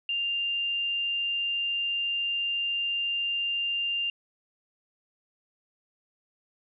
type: tone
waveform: sine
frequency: 2794 Hz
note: F7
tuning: in tune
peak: -26 dBFS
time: 0.09-4.1 s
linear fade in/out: 2 ms
effects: none